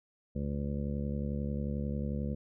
harmonic tone, 71.2 Hz, C#2, 47 cents sharp, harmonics 1 / 2 / 3 / 4 / 5 / 6 / 7 / 8, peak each -36 / -37 / -36 / -48 / -48 / -52 / -44 / -50 dBFS, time 0.35-2.35 s, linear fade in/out 10 ms, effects none

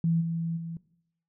sine tone with level steps, 166 Hz, E3, 12 cents sharp, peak -22 / -28 / -34 dBFS, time 0.04-0.77 s, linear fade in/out 2 ms, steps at 0.2 / 0.56 s, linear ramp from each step 20 ms, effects noise-tail reverb RT60 0.7 s tail -18 dB re dry

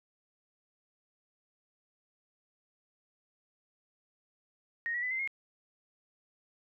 sine tone with pitch steps, 1864.7 / 1931.6 / 2001 / 2073 / 2147 Hz, A#6 / B6 / B6 / C7 / C7, 0 / -39 / +22 / -17 / +44 cents, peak -31 dBFS, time 4.86-5.275 s, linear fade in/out 0 ms, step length 83 ms, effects none

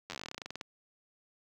slowing click train, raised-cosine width 0.2 ms, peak -22 dBFS, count 20, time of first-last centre 0.1-0.612 s, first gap 10 ms, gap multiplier 1.1, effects high-pass 100 Hz 12 dB/octave + 10-bit

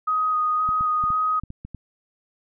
sine tone with vibrato, 1249 Hz, D#6, 6 cents sharp, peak -19 dBFS, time 0.07-1.4 s, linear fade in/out 10 ms, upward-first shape square, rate 1.9 Hz, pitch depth 11 cents each way
clicks, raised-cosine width 5 ms, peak -23 dBFS, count 8, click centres 0.69 / 0.809 / 1.039 / 1.104 / 1.436 / 1.504 / 1.65 / 1.747 s
effects none

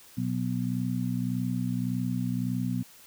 harmonic tone, 61.74 Hz, B1, in tune, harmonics 2 / 3 / 4, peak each -31 / -31 / -31 dBFS, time 0.17-2.83 s, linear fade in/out 10 ms, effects white hiss -53 dBFS RMS until 3.06 s

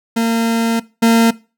40% pulse tone pair in turn, 228.7 / 228.7 Hz, A#3 / A#3, -33 / -33 cents, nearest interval unison, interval 0 cents, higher neither, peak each -12 / -7 dBFS, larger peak second, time 0.16-0.8 / 1.02-1.31 s, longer first, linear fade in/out 10 ms, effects noise-tail reverb RT60 0.3 s tail -20 dB re dry

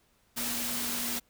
sine tone in noise, 239.6 Hz, A#3, 48 cents sharp, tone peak -40 dBFS, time 0.36-1.2 s, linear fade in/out 20 ms, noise white, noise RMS -33 dBFS, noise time 0.36-1.2 s, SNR -10 dB, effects pink hiss -68 dBFS RMS until 1.29 s

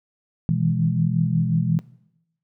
sine chord, E major seventh, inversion second, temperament equal with one note detuned, 123.47 / 159.2 / 164.81 / 207.7 Hz, B2 / D#3 / E3 / G#3, 0 / +40 / 0 / 0 cents, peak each -24 / -26 / -21 / -27 dBFS, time 0.49-1.79 s, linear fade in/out 0 ms, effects noise-tail reverb RT60 0.8 s tail -19 dB re dry

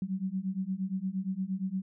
sine beating tone pair, 185 / 193.6 Hz, F#3 / G3, 0 / -21 cents, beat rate 8.6 Hz, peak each -34 / -33 dBFS, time 0.02-1.82 s, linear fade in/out 2 ms, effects none

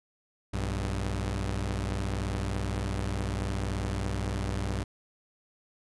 sawtooth tone pair together, 60.7 / 98.05 Hz, B1 / G2, -29 / +1 cents, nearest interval minor sixth, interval 830 cents, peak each -28 dBFS, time 0.53-4.84 s, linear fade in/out 10 ms, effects resampled to 24000 Hz

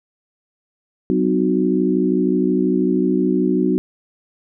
sine tone cluster, 189 / 254.6 / 307.6 / 367.3 Hz, F#3 / C4 / D#4 / F#4, +37 / -47 / -20 / -13 cents, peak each -20 dBFS, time 1.1-3.78 s, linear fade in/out 0 ms, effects none

